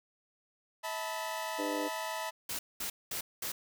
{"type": "chord", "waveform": "sawtooth", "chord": "E suspended fourth", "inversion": "none", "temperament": "equal with one note detuned", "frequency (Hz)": [643.1, 880, 987.8], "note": ["E5", "A5", "B5"], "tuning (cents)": [-43, 0, 0], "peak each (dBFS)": -36, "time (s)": [0.83, 2.31], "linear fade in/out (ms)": 20}
{"type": "harmonic tone", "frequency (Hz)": 100.7, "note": "G2", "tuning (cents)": 47, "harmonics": [3, 4, 5, 6], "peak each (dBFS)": [-36, -43, -38, -42], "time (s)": [1.58, 1.89], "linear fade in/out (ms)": 20}
{"type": "noise bursts", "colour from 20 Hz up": "white", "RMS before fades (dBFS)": -37, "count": 4, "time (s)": [2.49, 3.52], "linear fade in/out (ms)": 5, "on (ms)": 100, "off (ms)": 210}
{"effects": []}